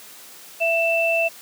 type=tone pair together; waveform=sine; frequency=665 / 2660 Hz; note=E5 / E7; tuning=+15 / +15 cents; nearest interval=2 octaves; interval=2400 cents; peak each=-20 dBFS; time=0.6-1.29 s; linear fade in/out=20 ms; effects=white hiss -43 dBFS RMS until 1.41 s + high-pass 200 Hz 12 dB/octave